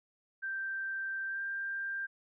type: tone with pitch glide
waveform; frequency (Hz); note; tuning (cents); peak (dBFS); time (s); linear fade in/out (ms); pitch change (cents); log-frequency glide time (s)
sine; 1568 to 1587.1; G6 to G6; 0 to +21; -34; 0.42-2.07; 20; +21; 1.27-1.41
effects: none